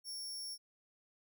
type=tone; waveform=sawtooth; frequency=5480 Hz; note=F8; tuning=34 cents flat; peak=-39 dBFS; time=0.04-0.58 s; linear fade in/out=50 ms; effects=none